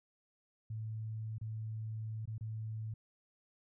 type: tone with dropouts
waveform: sine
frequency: 109.9 Hz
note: A2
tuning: 2 cents flat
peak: -38 dBFS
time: 0.7-2.94 s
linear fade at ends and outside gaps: 5 ms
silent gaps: 1.383-1.412 / 2.256-2.275 / 2.381-2.409 s
effects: none